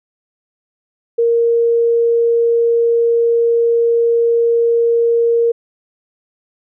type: tone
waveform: sine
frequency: 466.2 Hz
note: A#4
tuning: in tune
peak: -10 dBFS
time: 1.18-5.52 s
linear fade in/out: 10 ms
effects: none